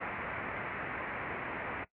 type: low-pass noise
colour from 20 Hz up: white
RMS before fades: -39 dBFS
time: 0-1.85 s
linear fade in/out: 20 ms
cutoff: 2300 Hz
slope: 48 dB/octave
effects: noise-tail reverb RT60 0.1 s tail -17 dB re dry + high-pass 60 Hz 12 dB/octave